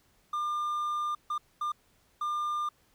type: tone bursts at uneven times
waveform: triangle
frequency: 1200 Hz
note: D6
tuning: 37 cents sharp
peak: -27 dBFS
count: 4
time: 0.33-1.15 / 1.3-1.38 / 1.61-1.72 / 2.21-2.69 s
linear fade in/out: 5 ms
effects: pink hiss -67 dBFS RMS until 2.94 s